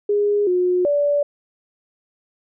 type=tone with pitch steps; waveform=sine; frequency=411.5 / 360.8 / 579 Hz; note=G#4 / F#4 / D5; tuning=-16 / -44 / -25 cents; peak=-15 dBFS; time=0.09-1.23 s; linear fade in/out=5 ms; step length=380 ms; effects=none